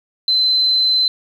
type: tone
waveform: sine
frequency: 4061 Hz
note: B7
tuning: 48 cents sharp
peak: -12 dBFS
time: 0.28-1.08 s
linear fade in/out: 2 ms
effects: 7-bit